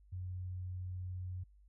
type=tone; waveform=sine; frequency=91.4 Hz; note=F#2; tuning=21 cents flat; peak=-39 dBFS; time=0.12-1.44 s; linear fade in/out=10 ms; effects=added 50 Hz sine -60 dBFS peak until 1.68 s